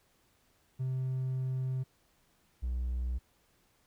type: tone pair in turn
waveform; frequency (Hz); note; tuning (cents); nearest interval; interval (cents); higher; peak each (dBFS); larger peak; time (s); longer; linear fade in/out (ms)
triangle; 130 / 61.8; C3 / B1; -11 / +2; octave + minor second; 1287; first; -28; neither; 0.79-1.84 / 2.62-3.19; first; 20
effects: tanh soft clip ceiling -25 dBFS + pink hiss -70 dBFS RMS until 3.86 s